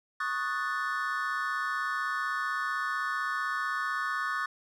triangle chord, D# half-diminished seventh, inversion third, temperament equal, 1108.7 / 1244.5 / 1480 / 1760 Hz, C#6 / D#6 / F#6 / A6, 0 / 0 / 0 / 0 cents, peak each -33 dBFS, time 0.2-4.46 s, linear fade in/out 5 ms, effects none

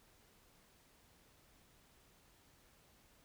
silence, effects pink hiss -68 dBFS RMS until 3.24 s

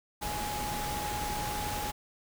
sine tone in noise, 834 Hz, G#5, 7 cents sharp, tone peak -35 dBFS, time 0.21-1.92 s, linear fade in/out 20 ms, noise pink, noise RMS -36 dBFS, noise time 0.21-1.92 s, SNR -2 dB, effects none

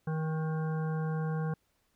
harmonic tone with a mistuned harmonic, 158.1 Hz, D#3, 28 cents sharp, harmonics 1 / 3 / 5 / 7 / 9 / 10, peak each -30 / -40 / -44 / -47 / -49 / -50 dBFS, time 0.07-1.54 s, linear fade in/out 5 ms, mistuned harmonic 7, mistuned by -23 cents, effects pink hiss -74 dBFS RMS until 1.95 s

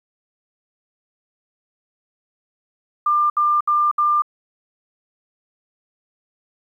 sine tone bursts, 1195 Hz, D6, 30 cents sharp, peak -14 dBFS, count 4, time 3.06-4.221 s, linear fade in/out 5 ms, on 240 ms, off 67 ms, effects 9-bit

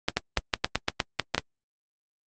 clicks, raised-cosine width 0.2 ms, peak -4 dBFS, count 11, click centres 0.085 / 0.17 / 0.373 / 0.538 / 0.645 / 0.756 / 0.884 / 1.002 / 1.197 / 1.347 / 1.38 s, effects low-pass 7000 Hz 12 dB/octave + Opus 24 kbps

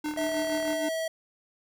square tone with tremolo, 302.3 Hz, D#4, 50 cents flat, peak -29 dBFS, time 0.04-0.89 s, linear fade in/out 5 ms, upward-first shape sine, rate 6.4 Hz, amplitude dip 65%
click train, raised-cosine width 0.5 ms, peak -27 dBFS, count 27, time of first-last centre 0.06-0.73 s, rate 38.8 Hz
square tone, 648 Hz, E5, 30 cents flat, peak -29 dBFS, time 0.17-1.08 s, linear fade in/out 5 ms
effects none

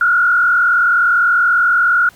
sine tone with frequency modulation, 1419 Hz, F6, 27 cents sharp, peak -9 dBFS, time 0.01-2.09 s, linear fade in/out 2 ms, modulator 40.5 Hz, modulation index 1.3, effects pink hiss -46 dBFS RMS until 2.15 s + MP3 96 kbps

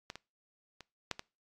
clicks, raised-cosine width 0.2 ms, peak -23 / -26 / -30 / -16 / -23 dBFS, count 5, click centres 0.101 / 0.156 / 0.807 / 1.113 / 1.194 s, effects noise-tail reverb RT60 0.3 s tail -23 dB re dry + AAC 64 kbps

